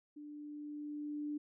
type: tone with level ramp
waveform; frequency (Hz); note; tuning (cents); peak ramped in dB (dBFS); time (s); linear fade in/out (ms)
sine; 295.9; D4; +13; -47 to -36; 0.16-1.38; 10
effects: none